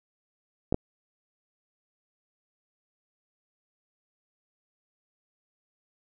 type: clicks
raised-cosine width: 2 ms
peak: -11 dBFS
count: 2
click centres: 0.725 / 0.744 s
effects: none